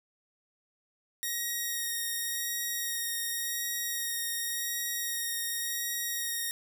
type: tone with vibrato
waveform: 5% pulse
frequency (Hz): 1876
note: A#6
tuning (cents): +11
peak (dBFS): -21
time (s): 1.23-6.51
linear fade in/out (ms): 0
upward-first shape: sine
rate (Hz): 0.9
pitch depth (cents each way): 14
effects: none